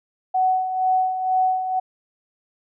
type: tone with tremolo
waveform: sine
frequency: 747 Hz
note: F#5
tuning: 16 cents sharp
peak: -15 dBFS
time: 0.34-1.8 s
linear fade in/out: 10 ms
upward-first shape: sine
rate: 2.1 Hz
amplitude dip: 60%
effects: none